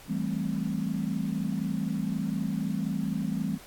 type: chord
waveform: sine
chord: A minor seventh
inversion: second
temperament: equal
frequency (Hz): 164.81 / 196 / 220 / 261.6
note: E3 / G3 / A3 / C4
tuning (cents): 0 / 0 / 0 / 0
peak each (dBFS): -33 / -31 / -33 / -35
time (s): 0.08-3.58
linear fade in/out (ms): 20
effects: pink hiss -50 dBFS RMS until 3.66 s + AAC 64 kbps